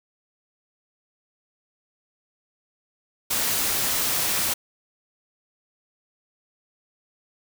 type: noise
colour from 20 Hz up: white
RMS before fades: -24 dBFS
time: 3.3-4.54 s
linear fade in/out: 10 ms
effects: none